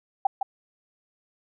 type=tone with echo; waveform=sine; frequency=784 Hz; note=G5; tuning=in tune; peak=-16 dBFS; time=0.25-0.27 s; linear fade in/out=5 ms; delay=160 ms; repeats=1; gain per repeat=-6 dB; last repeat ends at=0.43 s; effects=none